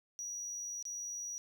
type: tone with dropouts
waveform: triangle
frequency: 5800 Hz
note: F#8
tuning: 35 cents flat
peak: -38 dBFS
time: 0.19-1.38 s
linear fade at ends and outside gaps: 0 ms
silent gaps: 0.826-0.853 s
effects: none